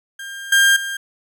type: tone with level steps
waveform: 35% pulse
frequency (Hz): 1600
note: G6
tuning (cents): +35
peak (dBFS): -28 / -9 / -22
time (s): 0.19-0.97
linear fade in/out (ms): 5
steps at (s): 0.52 / 0.76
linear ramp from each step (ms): 5
effects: none